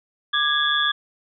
sine tone cluster, 1190 / 1658 / 3347 / 3493 Hz, D6 / G#6 / G#7 / A7, +22 / -3 / +13 / -13 cents, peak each -25 / -22 / -24 / -24 dBFS, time 0.33-0.92 s, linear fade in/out 10 ms, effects none

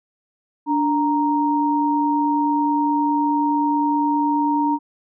sine tone pair together, 292.4 / 932.3 Hz, D4 / A#5, -7 / 0 cents, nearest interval octave + minor sixth, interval 2007 cents, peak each -19 dBFS, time 0.66-4.79 s, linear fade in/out 50 ms, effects none

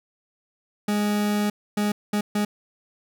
40% pulse tone bursts at uneven times, 207.7 Hz, G#3, in tune, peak -20 dBFS, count 4, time 0.88-1.5 / 1.77-1.92 / 2.13-2.21 / 2.35-2.45 s, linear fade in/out 5 ms, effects none

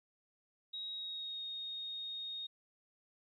sine tone with pitch glide, 3802 to 3719 Hz, A#7 to A#7, +33 to -5 cents, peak -40 dBFS, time 0.73-2.47 s, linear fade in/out 10 ms, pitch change -38 cents, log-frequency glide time 0.92-1.42 s, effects 13-bit

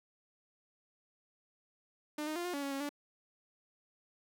sawtooth tone with pitch steps, 300.5 / 308.9 / 348.3 / 356.3 / 283.4 / 278.2 / 274.2 / 289 Hz, D4 / D#4 / F4 / F4 / C#4 / C#4 / C#4 / D4, +40 / -12 / -5 / +35 / +38 / +6 / -19 / -28 cents, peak -32 dBFS, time 2.18-2.892 s, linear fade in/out 5 ms, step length 89 ms, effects none

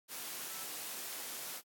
sine tone in noise, 1318.5 Hz, E6, in tune, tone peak -54 dBFS, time 0.48-0.68 s, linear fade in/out 50 ms, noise white, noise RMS -43 dBFS, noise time 0.08-1.62 s, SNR -14 dB, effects high-pass 200 Hz 12 dB/octave + AAC 64 kbps

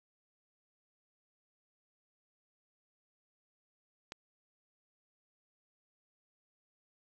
click, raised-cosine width 0.2 ms, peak -25 dBFS, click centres 4.121 s, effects resampled to 22050 Hz + 9-bit

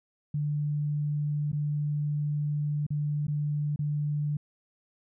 sine tone with dropouts, 147.8 Hz, D3, 11 cents sharp, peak -26 dBFS, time 0.34-4.37 s, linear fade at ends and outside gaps 5 ms, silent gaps 1.518-1.529 / 2.866-2.904 / 3.269-3.28 / 3.761-3.79 s, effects none

